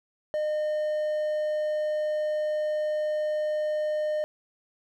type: tone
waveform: triangle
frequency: 609 Hz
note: D#5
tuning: 37 cents flat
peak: -23 dBFS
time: 0.34-4.24 s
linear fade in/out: 0 ms
effects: none